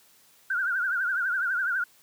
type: tone with vibrato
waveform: sine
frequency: 1486 Hz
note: F#6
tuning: 7 cents sharp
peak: -24 dBFS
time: 0.5-1.84 s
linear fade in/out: 5 ms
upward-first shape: triangle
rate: 12 Hz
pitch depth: 140 cents each way
effects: white hiss -59 dBFS RMS until 2.02 s + high-pass 100 Hz 12 dB/octave